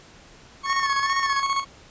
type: tone with tremolo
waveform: 40% pulse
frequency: 1102 Hz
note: C#6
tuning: 11 cents flat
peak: -19 dBFS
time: 0.63-1.65 s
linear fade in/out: 50 ms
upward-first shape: square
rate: 15 Hz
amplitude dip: 50%
type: tone with vibrato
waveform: square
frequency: 1760 Hz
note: A6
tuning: in tune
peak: -28 dBFS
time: 0.65-1.43 s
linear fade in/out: 50 ms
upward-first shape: sine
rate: 2.4 Hz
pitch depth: 89 cents each way
effects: pink hiss -49 dBFS RMS until 1.9 s + resampled to 16000 Hz